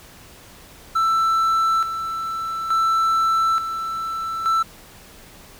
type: tone with tremolo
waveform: triangle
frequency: 1329 Hz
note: E6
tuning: 14 cents sharp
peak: -14 dBFS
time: 0.95-4.63 s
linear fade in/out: 10 ms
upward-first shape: square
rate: 0.57 Hz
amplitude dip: 60%
effects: pink hiss -45 dBFS RMS until 5.59 s